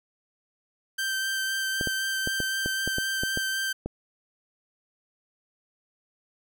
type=tone with vibrato; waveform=sawtooth; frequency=1561 Hz; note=G6; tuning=8 cents flat; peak=-23 dBFS; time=0.98-3.73 s; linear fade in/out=10 ms; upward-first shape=sine; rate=3.9 Hz; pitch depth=11 cents each way
type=clicks; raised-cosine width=2 ms; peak=-17 dBFS; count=10; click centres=1.811 / 1.873 / 2.274 / 2.403 / 2.66 / 2.876 / 2.984 / 3.235 / 3.374 / 3.86 s
effects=none